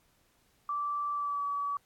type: tone with pitch glide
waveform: sine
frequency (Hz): 1165 to 1142.3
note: D6 to D6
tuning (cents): -14 to -48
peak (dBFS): -30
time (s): 0.69-1.77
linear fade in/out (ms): 2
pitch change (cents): -34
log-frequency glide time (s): 1.13-1.44
effects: pink hiss -69 dBFS RMS until 1.85 s + AAC 64 kbps